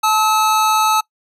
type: tone pair together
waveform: square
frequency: 870.5 / 1287 Hz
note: A5 / E6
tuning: -19 / -42 cents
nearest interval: perfect fifth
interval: 677 cents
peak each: -16 dBFS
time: 0.03-1.01 s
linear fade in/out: 10 ms
effects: noise-tail reverb RT60 0.1 s tail -23 dB re dry + resampled to 32000 Hz